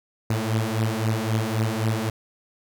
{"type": "beating tone pair", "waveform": "sawtooth", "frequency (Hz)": [108.8, 112.6], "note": ["A2", "A2"], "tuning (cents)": [-19, 40], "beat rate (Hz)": 3.8, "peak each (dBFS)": -21, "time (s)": [0.3, 2.1], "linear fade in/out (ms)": 5, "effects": []}